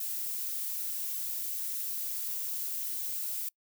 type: noise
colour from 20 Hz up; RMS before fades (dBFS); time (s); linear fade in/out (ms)
violet; -35; 0-3.49; 5
effects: noise-tail reverb RT60 0.1 s tail -26 dB re dry